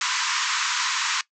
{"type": "band-pass noise", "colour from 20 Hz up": "pink", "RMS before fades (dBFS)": -25, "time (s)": [0.01, 1.21], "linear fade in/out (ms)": 2, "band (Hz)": [940, 7500], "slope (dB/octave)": 96, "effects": ["noise-tail reverb RT60 0.1 s tail -18 dB re dry"]}